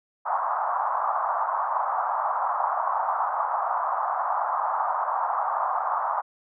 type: band-pass noise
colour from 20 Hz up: white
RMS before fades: -26 dBFS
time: 0.25-6.22 s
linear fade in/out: 20 ms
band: 700 to 1200 Hz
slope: 48 dB/octave
effects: none